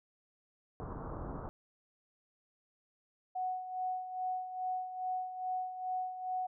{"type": "low-pass noise", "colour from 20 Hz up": "pink", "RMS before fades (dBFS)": -42, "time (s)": [0.8, 1.49], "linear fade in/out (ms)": 0, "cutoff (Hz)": 1300, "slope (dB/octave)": 48}
{"type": "tone with tremolo", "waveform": "sine", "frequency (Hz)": 740, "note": "F#5", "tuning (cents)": 0, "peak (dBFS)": -32, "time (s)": [3.35, 6.47], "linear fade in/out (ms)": 10, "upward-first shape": "sine", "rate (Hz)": 2.4, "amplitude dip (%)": 65}
{"effects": []}